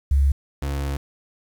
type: tone pair in turn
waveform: sine / 35% pulse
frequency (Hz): 69.3 / 69.82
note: C#2 / C#2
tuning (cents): 0 / +13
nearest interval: unison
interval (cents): 13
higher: second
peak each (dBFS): -14 / -22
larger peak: first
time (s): 0.11-0.32 / 0.62-0.97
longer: second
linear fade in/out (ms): 5
effects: 8-bit